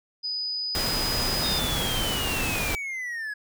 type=tone; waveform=sine; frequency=4978 Hz; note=D#8; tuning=in tune; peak=-27 dBFS; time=0.23-1.6 s; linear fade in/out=20 ms
type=noise; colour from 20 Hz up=pink; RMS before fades=-28 dBFS; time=0.75-2.75 s; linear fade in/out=0 ms
type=linear sweep; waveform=triangle; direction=down; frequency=3729 to 1661.2 Hz; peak=-28 dBFS; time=1.43-3.34 s; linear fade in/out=10 ms
effects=none